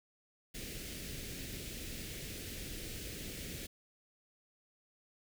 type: band-stop noise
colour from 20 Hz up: pink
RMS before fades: -44 dBFS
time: 0.54-3.67 s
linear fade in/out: 10 ms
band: 500 to 1900 Hz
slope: 24 dB/octave
effects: none